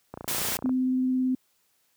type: click train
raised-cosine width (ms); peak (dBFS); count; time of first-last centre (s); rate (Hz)
1; -22; 17; 0.14-0.694; 28.9
type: noise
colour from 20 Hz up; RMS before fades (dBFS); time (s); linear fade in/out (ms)
white; -29; 0.28-0.57; 0
type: tone with vibrato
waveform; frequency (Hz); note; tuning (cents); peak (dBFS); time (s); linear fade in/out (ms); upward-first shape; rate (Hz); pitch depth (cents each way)
sine; 256.7; C4; -33; -22; 0.64-1.35; 5; sine; 18; 8
effects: white hiss -69 dBFS RMS until 1.96 s + high-pass 60 Hz 12 dB/octave